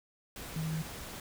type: tone in noise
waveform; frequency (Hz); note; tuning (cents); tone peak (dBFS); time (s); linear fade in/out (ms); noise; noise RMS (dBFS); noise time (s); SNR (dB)
sine; 159.1; D#3; +39; -32; 0.56-0.82; 2; pink; -44; 0.36-1.2; +9
effects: none